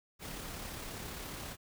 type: noise with amplitude modulation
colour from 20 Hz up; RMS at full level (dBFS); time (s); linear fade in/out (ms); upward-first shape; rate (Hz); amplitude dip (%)
pink; -42; 0.19-1.57; 50; sine; 34.8; 30
effects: none